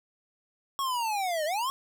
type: linear two-way sweep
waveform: square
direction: down then up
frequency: 1111 to 590 to 1111 Hz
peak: -28 dBFS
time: 0.79-1.7 s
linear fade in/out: 0 ms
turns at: 1.45 s
effects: none